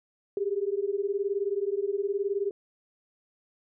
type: beating tone pair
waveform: sine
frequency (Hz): 391.1 / 410.1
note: G4 / G#4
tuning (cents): -4 / -22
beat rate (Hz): 19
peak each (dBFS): -29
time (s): 0.37-2.51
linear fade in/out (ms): 2
effects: none